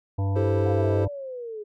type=harmonic tone; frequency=98 Hz; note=G2; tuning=in tune; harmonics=1 / 3 / 5 / 7 / 9 / 10; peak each=-22 / -35 / -38 / -39 / -41 / -46 dBFS; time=0.18-1.08 s; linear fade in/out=10 ms
type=chord; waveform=triangle; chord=A minor seventh; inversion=second; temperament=equal; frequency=329.6 / 392 / 440 / 523.3 Hz; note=E4 / G4 / A4 / C5; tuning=0 / 0 / 0 / 0 cents; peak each=-28 / -27 / -27 / -26 dBFS; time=0.35-1.06 s; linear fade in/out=20 ms
type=linear sweep; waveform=sine; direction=down; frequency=719 to 410.9 Hz; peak=-32 dBFS; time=0.65-1.64 s; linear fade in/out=20 ms
effects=none